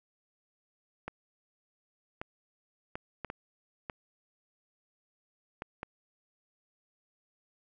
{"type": "clicks", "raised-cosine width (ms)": 0.5, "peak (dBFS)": -22, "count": 8, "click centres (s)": [1.08, 2.215, 2.955, 3.247, 3.301, 3.898, 5.621, 5.831], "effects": []}